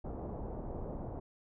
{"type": "low-pass noise", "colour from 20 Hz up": "pink", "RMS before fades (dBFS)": -41, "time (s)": [0.04, 1.2], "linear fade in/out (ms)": 10, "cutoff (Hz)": 800, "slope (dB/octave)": 24, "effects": []}